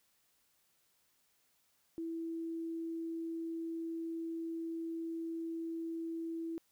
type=tone; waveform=sine; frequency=329.6 Hz; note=E4; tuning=in tune; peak=-37 dBFS; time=1.98-6.58 s; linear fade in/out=0 ms; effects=white hiss -74 dBFS RMS until 6.71 s